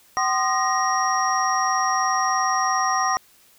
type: tone cluster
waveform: sine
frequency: 762 / 1046 / 1223 / 1879 / 5620 Hz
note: G5 / C6 / D#6 / A#6 / F8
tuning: -49 / -1 / -30 / +13 / +10 cents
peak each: -24 / -24 / -23 / -28 / -28 dBFS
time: 0.17-3.17 s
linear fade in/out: 0 ms
effects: tanh soft clip ceiling -7 dBFS + white hiss -55 dBFS RMS until 3.58 s